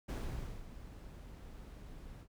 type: noise with ADSR envelope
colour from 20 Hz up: brown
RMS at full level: -37 dBFS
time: 0.08-2.28 s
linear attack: 15 ms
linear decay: 530 ms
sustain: -13 dB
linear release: 72 ms
effects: none